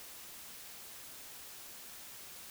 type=silence; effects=white hiss -50 dBFS RMS until 2.5 s